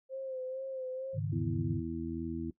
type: tone with vibrato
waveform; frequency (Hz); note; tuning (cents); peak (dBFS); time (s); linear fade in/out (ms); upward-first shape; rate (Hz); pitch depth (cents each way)
sine; 523.3; C5; 0; -36; 0.09-1.19; 50; sine; 2.2; 38
type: chord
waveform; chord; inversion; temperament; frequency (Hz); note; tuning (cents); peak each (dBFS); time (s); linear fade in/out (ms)
sine; Ab suspended fourth; none; equal; 103.83 / 138.59 / 155.56; Ab2 / Db3 / Eb3; 0 / 0 / 0; -35 / -37 / -36; 1.13-1.82; 50
type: harmonic tone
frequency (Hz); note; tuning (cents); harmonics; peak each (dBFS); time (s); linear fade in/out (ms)
82.41; E2; 0; 1 / 2 / 3 / 4; -43 / -43 / -39 / -38; 1.32-2.51; 10
effects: noise-tail reverb RT60 0.1 s tail -18 dB re dry